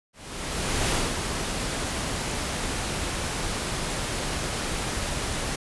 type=noise with ADSR envelope; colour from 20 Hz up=pink; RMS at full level=-24 dBFS; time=0.13-5.56 s; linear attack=770 ms; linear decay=250 ms; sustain=-5 dB; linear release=8 ms; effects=resampled to 24000 Hz